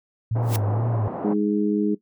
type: tone with vibrato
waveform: sine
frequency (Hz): 110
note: A2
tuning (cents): 0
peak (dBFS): -21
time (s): 0.31-1.08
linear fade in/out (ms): 5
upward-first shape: sine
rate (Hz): 2.2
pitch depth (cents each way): 110
type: band-pass noise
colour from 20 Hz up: white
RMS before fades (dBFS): -31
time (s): 0.35-1.34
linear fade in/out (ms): 10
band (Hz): 130 to 840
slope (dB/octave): 24
type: noise with exponential growth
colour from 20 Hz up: white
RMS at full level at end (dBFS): -26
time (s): 0.42-0.56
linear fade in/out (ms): 1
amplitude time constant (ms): 29
type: harmonic tone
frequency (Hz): 103.83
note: G#2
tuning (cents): 0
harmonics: 2 / 3 / 4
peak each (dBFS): -22 / -23 / -26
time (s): 1.24-1.95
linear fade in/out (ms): 10
effects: noise-tail reverb RT60 0.1 s tail -17 dB re dry